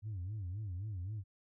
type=tone with vibrato; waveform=sine; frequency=97.9 Hz; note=G2; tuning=2 cents flat; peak=-36 dBFS; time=0.02-1.24 s; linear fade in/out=50 ms; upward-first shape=sine; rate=3.8 Hz; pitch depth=200 cents each way; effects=tanh soft clip ceiling -36 dBFS